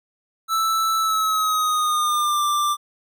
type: tone with pitch glide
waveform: square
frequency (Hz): 1318.5 to 1181.5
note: E6 to D6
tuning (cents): 0 to +10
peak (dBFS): -19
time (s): 0.48-2.77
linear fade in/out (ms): 50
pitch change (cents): -190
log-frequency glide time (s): 0.97-2.43
effects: none